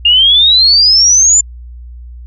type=exponential sweep; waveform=sine; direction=up; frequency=2794 to 7230 Hz; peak=-4 dBFS; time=0.05-1.41 s; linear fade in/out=5 ms; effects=added 60 Hz sine -27 dBFS peak until 2.26 s